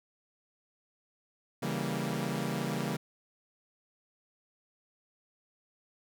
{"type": "chord", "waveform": "sawtooth", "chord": "C# diminished seventh", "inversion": "none", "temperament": "equal", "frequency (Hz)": [138.59, 164.81, 196, 233.1], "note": ["C#3", "E3", "G3", "Bb3"], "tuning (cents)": [0, 0, 0, 0], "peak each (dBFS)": -33, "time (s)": [1.62, 2.97], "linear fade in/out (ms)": 10, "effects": []}